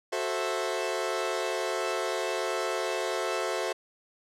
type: chord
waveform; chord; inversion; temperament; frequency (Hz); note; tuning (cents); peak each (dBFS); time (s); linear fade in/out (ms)
sawtooth; F# half-diminished seventh; none; equal with one note detuned; 370 / 440 / 528.4 / 659.3; F#4 / A4 / C5 / E5; 0 / 0 / +17 / 0; -30; 0.12-3.73; 10
effects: low-pass 9000 Hz 12 dB/octave